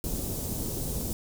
pink band-stop noise, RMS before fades -32 dBFS, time 0.04-1.13 s, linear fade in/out 0 ms, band 420 to 7700 Hz, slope 12 dB/octave, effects none

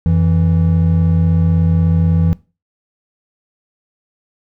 triangle tone pair together, 88.55 / 164.81 Hz, F2 / E3, +24 / 0 cents, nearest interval major seventh, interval 1076 cents, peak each -11 dBFS, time 0.06-2.33 s, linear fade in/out 0 ms, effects noise-tail reverb RT60 0.3 s tail -20 dB re dry

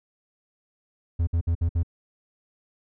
triangle tone bursts, 84 Hz, E2, 33 cents sharp, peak -18 dBFS, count 5, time 1.19-1.832 s, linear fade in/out 10 ms, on 82 ms, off 58 ms, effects none

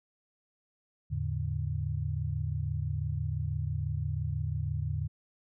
sine tone cluster, 81.8 / 107.8 / 144.3 Hz, E2 / A2 / D3, -13 / -35 / -30 cents, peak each -34 / -34 / -34 dBFS, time 1.1-5.08 s, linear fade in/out 20 ms, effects none

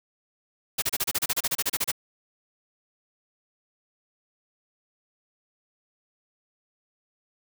white noise bursts, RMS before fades -25 dBFS, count 16, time 0.78-1.917 s, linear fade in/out 10 ms, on 42 ms, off 31 ms, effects none

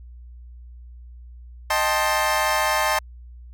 25% pulse chord, A half-diminished seventh, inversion second, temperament equal with one note detuned, 622.3 / 784 / 880 / 1055 Hz, Eb5 / G5 / A5 / C6, 0 / 0 / 0 / +14 cents, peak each -21 / -24 / -20 / -21 dBFS, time 1.7-2.99 s, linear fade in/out 5 ms, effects added 60 Hz sine -39 dBFS peak until 3.53 s

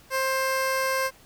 15% pulse tone, 528 Hz, C5, 16 cents sharp, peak -17 dBFS, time 0.1-1.11 s, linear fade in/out 50 ms, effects pink hiss -54 dBFS RMS until 1.25 s

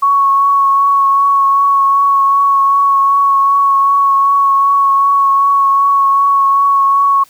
sine tone with vibrato, 1108.7 Hz, C#6, in tune, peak -7 dBFS, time 0.02-7.24 s, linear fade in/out 10 ms, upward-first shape triangle, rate 2.6 Hz, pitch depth 18 cents each way, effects white hiss -46 dBFS RMS until 7.29 s

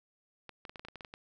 clicks, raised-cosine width 0.3 ms, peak -29 dBFS, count 11, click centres 0.493 / 0.652 / 0.695 / 0.758 / 0.795 / 0.85 / 0.885 / 0.957 / 1.008 / 1.048 / 1.139 s, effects none

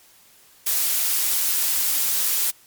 blue noise, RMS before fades -21 dBFS, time 0.66-2.51 s, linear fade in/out 10 ms, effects white hiss -53 dBFS RMS until 2.66 s + MP3 96 kbps

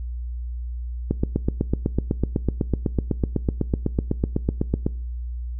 click train, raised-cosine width 3 ms, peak -7 dBFS, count 31, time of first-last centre 1.11-4.865 s, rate 7.99 Hz, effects noise-tail reverb RT60 0.5 s tail -22 dB re dry + added 60 Hz sine -27 dBFS peak until 5.59 s

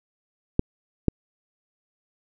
clicks, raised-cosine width 3 ms, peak -5 dBFS, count 2, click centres 0.594 / 1.083 s, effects none

